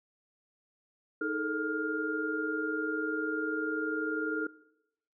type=tone cluster; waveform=sine; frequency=312.9 / 425.4 / 445.6 / 1408 Hz; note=D#4 / G#4 / A4 / F6; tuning=+10 / +42 / +22 / +14 cents; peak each=-34 / -38 / -37 / -33 dBFS; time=1.21-4.47 s; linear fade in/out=5 ms; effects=noise-tail reverb RT60 0.8 s tail -19 dB re dry